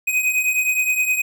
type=beating tone pair; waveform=square; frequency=2500 / 2509.6 Hz; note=D#7 / D#7; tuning=+8 / +14 cents; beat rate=9.6 Hz; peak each=-24 / -19 dBFS; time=0.07-1.22 s; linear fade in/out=10 ms; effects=none